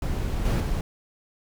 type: noise with level steps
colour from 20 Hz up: brown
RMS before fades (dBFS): -27 / -22 / -26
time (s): 0.02-0.81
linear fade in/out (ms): 2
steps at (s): 0.45 / 0.6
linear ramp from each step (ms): 5
effects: none

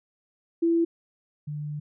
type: tone pair in turn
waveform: sine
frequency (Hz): 334.7 / 148.62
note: E4 / D3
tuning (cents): +26 / +21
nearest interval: octave + major second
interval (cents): 1405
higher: first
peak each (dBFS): -19 / -30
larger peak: first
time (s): 0.62-0.85 / 1.47-1.8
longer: second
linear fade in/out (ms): 10
effects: none

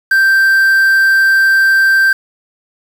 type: tone with quantisation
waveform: triangle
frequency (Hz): 1568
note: G6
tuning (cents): 0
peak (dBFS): -5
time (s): 0.11-2.13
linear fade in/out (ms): 5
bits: 5
effects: none

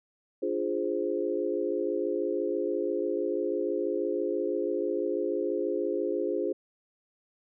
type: chord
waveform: sine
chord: D half-diminished seventh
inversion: none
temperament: equal with one note detuned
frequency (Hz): 294.7 / 349.2 / 415.3 / 523.3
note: D4 / F4 / Ab4 / C5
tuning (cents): +6 / 0 / 0 / 0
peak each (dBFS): -35 / -31 / -31 / -33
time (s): 0.42-6.53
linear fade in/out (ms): 10
effects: none

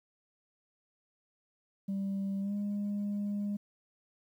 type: tone with pitch glide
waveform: sine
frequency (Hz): 196 to 204.2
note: G3 to G#3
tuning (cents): 0 to -29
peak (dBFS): -29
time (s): 1.88-3.57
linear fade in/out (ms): 10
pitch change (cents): +71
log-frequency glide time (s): 2.41-2.54
effects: tanh soft clip ceiling -30 dBFS + 11-bit

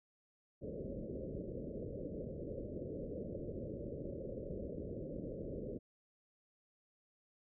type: low-pass noise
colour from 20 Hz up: white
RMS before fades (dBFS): -44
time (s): 0.61-5.79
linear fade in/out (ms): 20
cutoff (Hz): 580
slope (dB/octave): 96
effects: none

